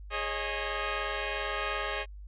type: chord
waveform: 10% pulse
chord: Ab suspended fourth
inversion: none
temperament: equal with one note detuned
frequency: 415.3 / 546.1 / 622.3 Hz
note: Ab4 / Db5 / Eb5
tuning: 0 / -26 / 0 cents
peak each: -27 dBFS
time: 0.1-2.06 s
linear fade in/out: 50 ms
effects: added 50 Hz sine -42 dBFS peak until 2.27 s + resampled to 8000 Hz